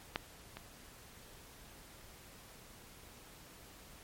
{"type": "clicks", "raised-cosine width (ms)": 0.3, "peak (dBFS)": [-17, -28], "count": 2, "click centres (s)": [0.159, 0.57], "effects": ["pink hiss -56 dBFS RMS until 4.03 s", "MP3 64 kbps"]}